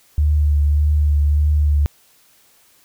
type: tone with vibrato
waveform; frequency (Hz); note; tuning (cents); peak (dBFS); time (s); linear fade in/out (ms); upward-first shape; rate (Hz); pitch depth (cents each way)
sine; 74; D2; +14; -12; 0.18-1.86; 0; triangle; 1.7; 30
effects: white hiss -54 dBFS RMS until 2.84 s